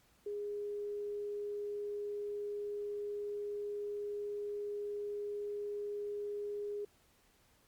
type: tone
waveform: sine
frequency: 411.8 Hz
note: G#4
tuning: 15 cents flat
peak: -37 dBFS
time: 0.26-6.85 s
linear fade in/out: 5 ms
effects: pink hiss -69 dBFS RMS until 7.67 s + Opus 48 kbps